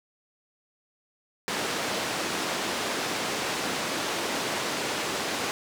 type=band-pass noise; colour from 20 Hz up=pink; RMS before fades=-30 dBFS; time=1.48-5.51 s; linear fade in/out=0 ms; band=270 to 7000 Hz; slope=12 dB/octave; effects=none